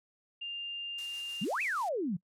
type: tone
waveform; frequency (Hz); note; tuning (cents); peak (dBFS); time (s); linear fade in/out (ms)
sine; 2800; F7; +4; -36; 0.41-1.45; 10
type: noise with tremolo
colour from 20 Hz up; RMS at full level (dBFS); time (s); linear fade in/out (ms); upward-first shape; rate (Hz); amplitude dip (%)
blue; -44; 0.98-1.89; 5; square; 6.4; 25
type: exponential two-way sweep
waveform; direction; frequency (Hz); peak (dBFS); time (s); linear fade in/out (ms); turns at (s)
sine; up then down; 160 to 2678 to 160; -30; 1.41-2.17; 10; 1.62
effects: noise-tail reverb RT60 0.1 s tail -24 dB re dry + low-pass 8000 Hz 12 dB/octave